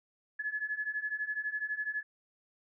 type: beating tone pair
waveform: sine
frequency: 1702 / 1714 Hz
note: G#6 / A6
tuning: +42 / -46 cents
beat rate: 12 Hz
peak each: -37 / -35 dBFS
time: 0.39-2.03 s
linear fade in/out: 10 ms
effects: none